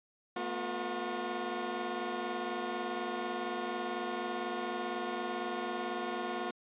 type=tone cluster; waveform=15% pulse; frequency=221.1 / 245.2 / 358.8 Hz; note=A3 / B3 / F4; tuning=+9 / -12 / +47 cents; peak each=-36 / -34 / -30 dBFS; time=0.36-6.51 s; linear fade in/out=5 ms; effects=resampled to 8000 Hz